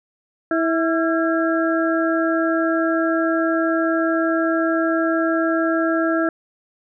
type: harmonic tone with a mistuned harmonic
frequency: 326.8 Hz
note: E4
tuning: 15 cents flat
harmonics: 1 / 2 / 4 / 5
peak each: -19 / -22 / -25 / -26 dBFS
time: 0.51-6.29 s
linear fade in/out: 2 ms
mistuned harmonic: 4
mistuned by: +60 cents
effects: none